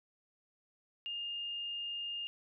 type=tone; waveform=sine; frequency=2823 Hz; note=F7; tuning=18 cents sharp; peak=-37 dBFS; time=1.06-2.27 s; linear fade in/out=0 ms; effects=none